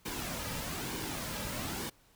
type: noise with flanger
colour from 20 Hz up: pink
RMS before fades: -38 dBFS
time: 0.05-1.9 s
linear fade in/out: 10 ms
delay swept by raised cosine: 1.5 to 2.8 ms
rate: 1.1 Hz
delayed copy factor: -0.5
effects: pink hiss -65 dBFS RMS until 2.15 s